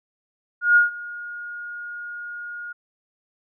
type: tone with ADSR envelope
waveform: sine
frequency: 1431 Hz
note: F6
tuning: 42 cents sharp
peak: -10 dBFS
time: 0.61-2.73 s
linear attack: 150 ms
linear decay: 140 ms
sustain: -21 dB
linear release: 12 ms
effects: none